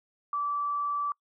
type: tone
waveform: sine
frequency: 1159 Hz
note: D6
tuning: 23 cents flat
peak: -27 dBFS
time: 0.33-1.12 s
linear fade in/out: 2 ms
effects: noise-tail reverb RT60 0.1 s tail -26 dB re dry